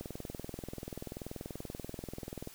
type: click train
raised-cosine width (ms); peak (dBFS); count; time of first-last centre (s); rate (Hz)
2; -27; 52; 0.01-2.474; 20.7
effects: white hiss -54 dBFS RMS until 2.54 s